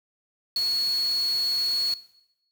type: tone in noise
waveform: sine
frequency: 4358 Hz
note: C#8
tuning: 30 cents flat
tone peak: -22 dBFS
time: 0.56-1.94 s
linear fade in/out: 2 ms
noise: white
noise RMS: -40 dBFS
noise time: 0.56-1.94 s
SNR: +15 dB
effects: noise-tail reverb RT60 0.8 s tail -17 dB re dry